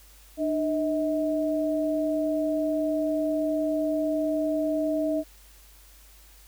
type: tone pair together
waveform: sine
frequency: 301.6 / 637 Hz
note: D4 / D#5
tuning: +46 / +41 cents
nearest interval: octave + minor second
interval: 1295 cents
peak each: -26 dBFS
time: 0.37-5.24 s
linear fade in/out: 50 ms
effects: added 50 Hz sine -52 dBFS peak until 6.47 s + white hiss -55 dBFS RMS until 6.47 s